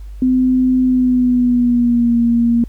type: tone with pitch glide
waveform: sine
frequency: 255.8 to 234.6 Hz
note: C4 to A#3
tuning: -39 to +11 cents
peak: -10 dBFS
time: 0.22-2.64 s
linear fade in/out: 2 ms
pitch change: -150 cents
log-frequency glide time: 0.83-2.17 s
effects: added 50 Hz sine -28 dBFS peak until 2.68 s + pink hiss -54 dBFS RMS until 2.68 s